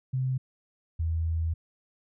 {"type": "tone pair in turn", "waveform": "sine", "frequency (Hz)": [130, 81.66], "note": ["C3", "E2"], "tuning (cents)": [-11, -16], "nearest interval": "minor sixth", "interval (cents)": 805, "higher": "first", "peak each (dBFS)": -25, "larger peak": "neither", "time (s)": [[0.13, 0.38], [0.99, 1.54]], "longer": "second", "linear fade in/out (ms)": 10, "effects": []}